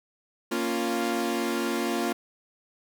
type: chord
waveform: sawtooth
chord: Bb minor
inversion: none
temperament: equal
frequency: 233.1 / 277.2 / 349.2 Hz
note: Bb3 / Db4 / F4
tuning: 0 / 0 / 0 cents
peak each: -26 / -28 / -25 dBFS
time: 0.51-2.13 s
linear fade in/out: 10 ms
effects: none